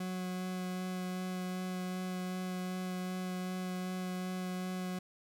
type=tone with vibrato; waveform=40% pulse; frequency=183.6 Hz; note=F#3; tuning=13 cents flat; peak=-35 dBFS; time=0-4.99 s; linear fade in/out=5 ms; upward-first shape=sine; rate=2.6 Hz; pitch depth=9 cents each way; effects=none